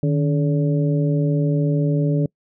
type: harmonic tone with a mistuned harmonic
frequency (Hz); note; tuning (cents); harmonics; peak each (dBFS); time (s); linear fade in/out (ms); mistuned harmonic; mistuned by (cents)
142.8; D3; -48; 1 / 2 / 3 / 4; -17 / -23 / -27 / -29; 0.03-2.26; 2; 1; +110
effects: noise-tail reverb RT60 0.1 s tail -26 dB re dry